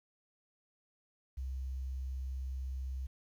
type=tone; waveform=sine; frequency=65.41 Hz; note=C2; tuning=in tune; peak=-36 dBFS; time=1.37-3.07 s; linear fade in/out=10 ms; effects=11-bit